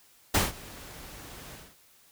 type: noise with ADSR envelope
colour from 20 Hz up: pink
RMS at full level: -22 dBFS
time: 0.34-1.76 s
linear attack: 8 ms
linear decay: 170 ms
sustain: -23 dB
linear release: 230 ms
effects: white hiss -60 dBFS RMS until 2.11 s